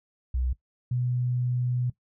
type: tone pair in turn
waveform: sine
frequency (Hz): 62.9 / 123.96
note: B1 / B2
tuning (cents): +32 / +7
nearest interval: octave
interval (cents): 1175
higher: second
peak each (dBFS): -24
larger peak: neither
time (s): 0.34-0.53 / 0.91-1.9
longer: second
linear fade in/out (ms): 5
effects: noise-tail reverb RT60 0.1 s tail -17 dB re dry